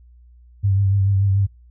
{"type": "tone with vibrato", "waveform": "sine", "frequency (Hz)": 98.3, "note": "G2", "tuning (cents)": 5, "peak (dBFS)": -14, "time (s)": [0.63, 1.47], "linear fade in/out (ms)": 20, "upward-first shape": "triangle", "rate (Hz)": 6.9, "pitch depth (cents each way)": 46, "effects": ["noise-tail reverb RT60 0.2 s tail -24 dB re dry", "added 60 Hz sine -45 dBFS peak until 1.7 s"]}